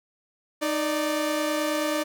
sawtooth tone pair together, 308.3 / 587.3 Hz, D#4 / D5, -16 / 0 cents, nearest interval major seventh, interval 1116 cents, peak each -23 dBFS, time 0.61-2.04 s, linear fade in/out 20 ms, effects none

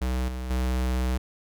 square tone with level steps, 63.2 Hz, B1, 41 cents sharp, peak -25 / -31 / -24 dBFS, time 0.01-1.18 s, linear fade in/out 10 ms, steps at 0.28 / 0.5 s, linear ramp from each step 5 ms, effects none

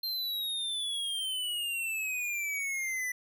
square exponential sweep, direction down, 4186 to 1975.5 Hz, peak -32 dBFS, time 0.03-3.12 s, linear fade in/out 5 ms, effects none

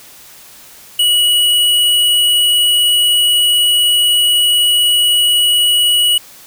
triangle tone with hard clipping, 2923 Hz, F#7, 22 cents flat, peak -10 dBFS, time 0.99-6.18 s, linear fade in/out 5 ms, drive 18 dB, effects white hiss -39 dBFS RMS until 6.46 s

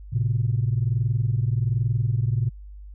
sine tone pair together, 110.87 / 132.1 Hz, A2 / C3, +14 / +17 cents, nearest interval minor third, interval 303 cents, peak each -21 / -23 dBFS, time 0.12-2.5 s, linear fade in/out 20 ms, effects tanh soft clip ceiling -13 dBFS + added 50 Hz sine -38 dBFS peak until 2.94 s

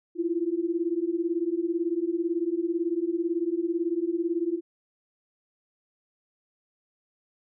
sine beating tone pair, 329.2 / 347.2 Hz, E4 / F4, -2 / -10 cents, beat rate 18 Hz, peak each -28 / -27 dBFS, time 0.15-4.61 s, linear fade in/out 50 ms, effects none

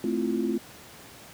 sine chord, F major seventh, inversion first, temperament equal, 220 / 261.6 / 329.6 / 349.2 Hz, A3 / C4 / E4 / F4, 0 / 0 / 0 / 0 cents, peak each -29 / -30 / -32 / -29 dBFS, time 0.04-0.58 s, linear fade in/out 2 ms, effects pink hiss -47 dBFS RMS until 1.33 s + high-pass 100 Hz 12 dB/octave

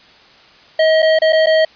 square tone with dropouts, 635 Hz, D#5, 35 cents sharp, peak -10 dBFS, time 0.79-1.65 s, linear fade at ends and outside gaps 5 ms, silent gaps 1.022-1.026 / 1.189-1.218 / 1.325-1.329 / 1.461-1.468 s, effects white hiss -45 dBFS RMS until 1.75 s + resampled to 11025 Hz

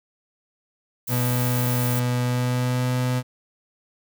violet noise, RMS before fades -30 dBFS, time 1.07-2 s, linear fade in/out 10 ms
35% pulse tone with pitch glide, 123.47 to 125.92 Hz, B2 to B2, 0 to +34 cents, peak -19 dBFS, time 1.08-3.23 s, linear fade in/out 50 ms, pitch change +34 cents, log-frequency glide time 2.22-2.91 s
effects none

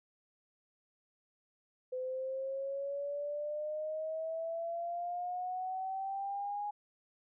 sine exponential sweep, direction up, 507 to 830.6 Hz, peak -35 dBFS, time 1.92-6.71 s, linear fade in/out 10 ms, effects none

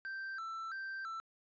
triangle tone with vibrato, 1444 Hz, F#6, 43 cents flat, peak -38 dBFS, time 0.05-1.2 s, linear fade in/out 0 ms, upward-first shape square, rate 1.5 Hz, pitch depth 140 cents each way, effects resampled to 16000 Hz

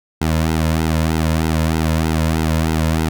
sawtooth tone with flanger, 79.9 Hz, D#2, 47 cents sharp, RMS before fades -17 dBFS, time 0.21-3.09 s, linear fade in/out 5 ms, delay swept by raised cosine 1.7 to 2.64 ms, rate 3.2 Hz, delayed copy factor -0.95, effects none

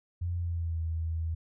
sine tone with pitch glide, 87.31 to 81.46 Hz, F2 to E2, 0 to -20 cents, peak -29 dBFS, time 0.21-1.35 s, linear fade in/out 10 ms, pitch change -120 cents, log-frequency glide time 0.35-0.81 s, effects none

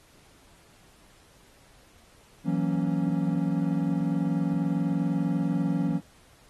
triangle chord, F# dominant seventh, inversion third, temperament equal, 164.81 / 185 / 233.1 / 277.2 Hz, E3 / F#3 / A#3 / C#4, 0 / 0 / 0 / 0 cents, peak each -26 / -27 / -31 / -27 dBFS, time 2.44-6.01 s, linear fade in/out 50 ms, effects pink hiss -58 dBFS RMS until 6.49 s + AAC 32 kbps

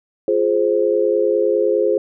sine chord, F minor, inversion none, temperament just, 349.2 / 419.1 / 523.8 Hz, F4 / Ab4 / C5, 0 / +16 / +2 cents, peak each -20 / -17 / -18 dBFS, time 0.28-1.98 s, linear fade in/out 2 ms, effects none

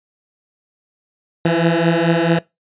15% pulse beating tone pair, 164.81 / 169.41 Hz, E3 / E3, 0 / +48 cents, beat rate 4.6 Hz, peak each -10 dBFS, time 1.45-2.39 s, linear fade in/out 5 ms, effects noise-tail reverb RT60 0.2 s tail -22 dB re dry + resampled to 8000 Hz

